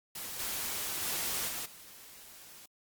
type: noise with level steps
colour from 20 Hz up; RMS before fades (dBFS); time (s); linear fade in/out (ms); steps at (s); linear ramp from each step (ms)
white; -41 / -36 / -34 / -38 / -52; 0.15-2.66; 5; 0.39 / 1.02 / 1.48 / 1.65; 10
effects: Opus 48 kbps